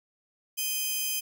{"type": "tone pair together", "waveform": "5% pulse", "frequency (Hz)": [2489, 3136], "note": ["D#7", "G7"], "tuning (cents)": [0, 0], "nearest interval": "major third", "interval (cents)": 400, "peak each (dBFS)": -22, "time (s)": [0.57, 1.21], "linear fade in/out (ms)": 20, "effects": []}